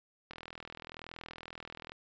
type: click train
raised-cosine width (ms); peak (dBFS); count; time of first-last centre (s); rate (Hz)
0.3; -28; 67; 0.31-1.92; 41
effects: resampled to 16000 Hz